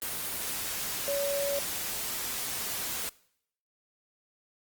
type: tone in noise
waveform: sine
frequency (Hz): 565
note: C#5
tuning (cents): +33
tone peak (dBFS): -28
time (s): 1.08-1.59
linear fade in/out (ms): 0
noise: white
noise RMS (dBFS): -34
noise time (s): 0.02-3.09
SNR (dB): +3
effects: noise-tail reverb RT60 0.7 s tail -22 dB re dry + Opus 24 kbps